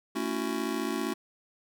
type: chord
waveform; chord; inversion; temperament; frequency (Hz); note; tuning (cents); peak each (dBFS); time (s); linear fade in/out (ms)
square; F# minor seventh; first; just; 222 / 277.5 / 333 / 370; A3 / C#4 / E4 / F#4; +16 / +2 / +18 / 0; -36 / -35 / -36 / -36; 0.15-1.14; 10
effects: none